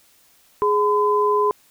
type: tone pair together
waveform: sine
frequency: 416.8 / 1014 Hz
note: G#4 / B5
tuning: +6 / +45 cents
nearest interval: octave + minor third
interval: 1539 cents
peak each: -18 dBFS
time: 0.62-1.51 s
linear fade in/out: 0 ms
effects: white hiss -56 dBFS RMS until 1.7 s